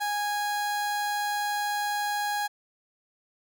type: tone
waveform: 30% pulse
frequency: 826 Hz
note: G#5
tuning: 10 cents flat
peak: -24 dBFS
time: 0-2.48 s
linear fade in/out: 20 ms
effects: none